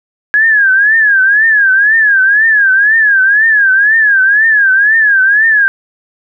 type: tone with vibrato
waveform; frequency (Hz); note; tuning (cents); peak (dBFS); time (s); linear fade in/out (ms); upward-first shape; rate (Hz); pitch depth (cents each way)
sine; 1661.2; G#6; 0; -5; 0.34-5.68; 0; triangle; 2; 170
effects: none